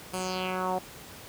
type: tone with low-pass filter sweep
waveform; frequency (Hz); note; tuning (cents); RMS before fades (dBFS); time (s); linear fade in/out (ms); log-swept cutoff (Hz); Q
10% pulse; 185.1; F#3; +1; -31; 0.13-0.79; 10; 11000 to 670; 3
effects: pink hiss -46 dBFS RMS until 1.28 s + high-pass 60 Hz 12 dB/octave